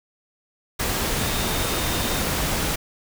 sine tone in noise, 3664 Hz, A#7, 31 cents flat, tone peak -35 dBFS, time 1.18-2.23 s, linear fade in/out 10 ms, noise pink, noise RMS -24 dBFS, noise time 0.79-2.76 s, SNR -14 dB, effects none

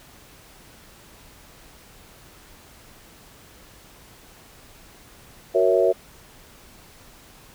sine chord, F# dominant seventh, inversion none, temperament equal, 370 / 466.2 / 554.4 / 659.3 Hz, F#4 / A#4 / C#5 / E5, 0 / 0 / 0 / 0 cents, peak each -21 dBFS, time 5.54-5.93 s, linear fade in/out 20 ms, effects pink hiss -49 dBFS RMS until 7.54 s

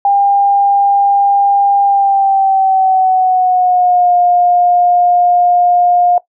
sine tone with pitch glide, 801 to 709.5 Hz, G5 to F5, +37 to +27 cents, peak -7 dBFS, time 0.05-6.18 s, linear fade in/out 2 ms, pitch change -210 cents, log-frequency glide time 1.84-4.15 s, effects noise-tail reverb RT60 0.1 s tail -17 dB re dry

